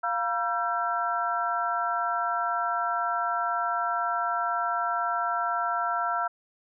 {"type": "tone cluster", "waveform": "sine", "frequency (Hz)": [698, 956, 1350, 1566], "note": ["F5", "A#5", "E6", "G6"], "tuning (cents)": [-1, 43, 41, -2], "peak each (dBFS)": [-30, -31, -28, -36], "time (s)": [0.03, 6.28], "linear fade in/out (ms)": 10, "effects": []}